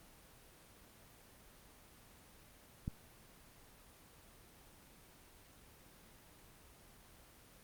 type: click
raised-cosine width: 5 ms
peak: -26 dBFS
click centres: 2.879 s
effects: pink hiss -61 dBFS RMS until 7.63 s + Opus 24 kbps